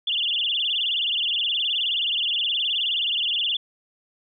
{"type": "tone with vibrato", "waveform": "sine", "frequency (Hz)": 3136, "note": "G7", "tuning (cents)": 0, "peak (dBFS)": -21, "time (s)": [0.07, 3.57], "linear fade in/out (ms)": 5, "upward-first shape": "sine", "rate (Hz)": 19, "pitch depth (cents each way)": 210, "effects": []}